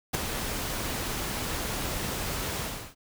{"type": "noise with ADSR envelope", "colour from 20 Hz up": "pink", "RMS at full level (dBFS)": -24, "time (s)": [0.13, 2.95], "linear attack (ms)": 20, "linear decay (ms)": 6, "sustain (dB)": -8, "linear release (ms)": 350, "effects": []}